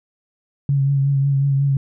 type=tone with vibrato; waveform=sine; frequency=138.59 Hz; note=C#3; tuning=in tune; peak=-14 dBFS; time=0.69-1.77 s; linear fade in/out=2 ms; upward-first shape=triangle; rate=5.5 Hz; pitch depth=35 cents each way; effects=none